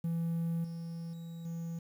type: tone with level steps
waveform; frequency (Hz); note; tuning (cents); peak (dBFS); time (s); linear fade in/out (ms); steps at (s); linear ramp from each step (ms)
triangle; 166.9; E3; +22; -28 / -36 / -39 / -34; 0.04-1.79; 5; 0.64 / 1.13 / 1.45; 5
effects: tanh soft clip ceiling -24 dBFS + 10-bit